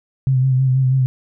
sine tone with vibrato, 130.81 Hz, C3, in tune, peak -12 dBFS, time 0.27-1.06 s, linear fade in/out 0 ms, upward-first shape sine, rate 6.2 Hz, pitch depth 38 cents each way, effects none

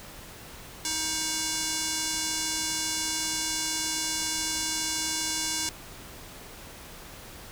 square tone with band-pass filter, 316.4 Hz, D#4, 29 cents sharp, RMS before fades -30 dBFS, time 0.85-5.69 s, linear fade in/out 0 ms, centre 6800 Hz, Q 1.5, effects pink hiss -45 dBFS RMS until 7.51 s

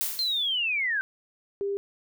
blue noise with exponential decay, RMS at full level -26 dBFS, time 0.01-0.57 s, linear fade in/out 0 ms, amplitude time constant 120 ms
sine linear sweep, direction down, 4216 to 1521 Hz, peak -24 dBFS, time 0.19-1.01 s, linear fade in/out 0 ms
sine tone, 399.2 Hz, G4, 32 cents sharp, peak -26 dBFS, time 1.61-1.77 s, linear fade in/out 0 ms
effects none

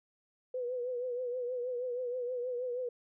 sine tone with vibrato, 495.4 Hz, B4, 5 cents sharp, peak -33 dBFS, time 0.54-2.89 s, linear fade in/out 5 ms, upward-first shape triangle, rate 6.3 Hz, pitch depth 70 cents each way, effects none

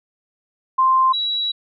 sine tone pair in turn, 1046.5 / 3897 Hz, C6 / B7, 0 / -24 cents, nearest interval octave + major seventh, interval 2276 cents, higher second, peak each -12 / -19 dBFS, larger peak first, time 0.78-1.13 / 1.13-1.52 s, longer second, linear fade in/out 10 ms, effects none

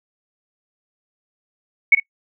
sine tone with echo, 2217 Hz, C#7, in tune, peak -6 dBFS, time 1.92-1.95 s, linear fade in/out 5 ms, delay 50 ms, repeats 1, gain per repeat -11 dB, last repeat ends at 2 s, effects noise-tail reverb RT60 0.1 s tail -23 dB re dry

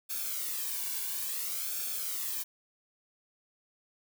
blue noise with flanger, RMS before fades -35 dBFS, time 0.09-2.44 s, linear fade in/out 20 ms, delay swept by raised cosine 1 to 1.59 ms, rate 0.58 Hz, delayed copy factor -0.7, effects none

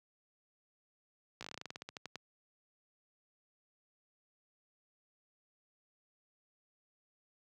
slowing click train, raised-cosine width 0.2 ms, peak -26 dBFS, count 17, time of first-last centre 1.41-2.157 s, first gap 16 ms, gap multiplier 1.13, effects high-pass 100 Hz 12 dB/octave

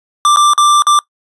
square tone with dropouts, 1180 Hz, D6, 8 cents sharp, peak -7 dBFS, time 0.25-0.99 s, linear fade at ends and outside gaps 1 ms, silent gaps 0.361-0.37 / 0.535-0.578 / 0.822-0.868 s, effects noise-tail reverb RT60 0.1 s tail -21 dB re dry + resampled to 24000 Hz

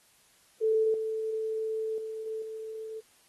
sine tone with level steps, 440 Hz, A4, in tune, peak -22 / -29 / -34 / -32 / -36 dBFS, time 0.61-3.01 s, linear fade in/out 20 ms, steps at 0.94 / 1.98 / 2.26 / 2.42 s, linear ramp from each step 2 ms, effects white hiss -63 dBFS RMS until 3.28 s + AAC 32 kbps

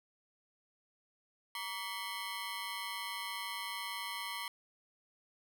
15% pulse ring-modulated tone, 1046.5 Hz, C6, in tune, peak -29 dBFS, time 1.55-4.48 s, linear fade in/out 2 ms, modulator 101 Hz, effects none

